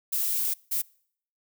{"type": "noise bursts at uneven times", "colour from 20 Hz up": "violet", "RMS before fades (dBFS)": -27, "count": 2, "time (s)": [[0.12, 0.54], [0.71, 0.82]], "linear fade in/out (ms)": 10, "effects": ["noise-tail reverb RT60 0.6 s tail -25 dB re dry"]}